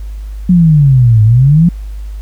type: exponential two-way sweep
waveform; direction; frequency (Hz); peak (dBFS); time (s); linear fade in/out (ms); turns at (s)
sine; down then up; 184.5 to 105.8 to 177.9; -3; 0.49-1.69; 5; 1.23
effects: added 51 Hz sine -20 dBFS peak until 2.21 s + pink hiss -46 dBFS RMS until 2.21 s